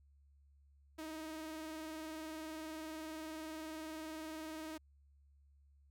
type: tone with vibrato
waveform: sawtooth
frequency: 315.2 Hz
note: D#4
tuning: 23 cents sharp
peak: -40 dBFS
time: 0.98-4.78 s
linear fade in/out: 10 ms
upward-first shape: triangle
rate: 20 Hz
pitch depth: 56 cents each way
effects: added 70 Hz sine -64 dBFS peak until 5.9 s